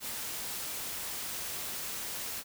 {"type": "noise", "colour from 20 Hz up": "white", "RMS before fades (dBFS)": -38, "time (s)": [0, 2.44], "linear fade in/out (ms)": 50, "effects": []}